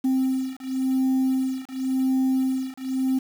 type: beating tone pair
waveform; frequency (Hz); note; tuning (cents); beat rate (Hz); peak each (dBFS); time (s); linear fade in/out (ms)
sine; 261.6 / 262.52; C4 / C4; 0 / +6; 0.92; -22; 0.04-3.19; 10
effects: tanh soft clip ceiling -17 dBFS + 7-bit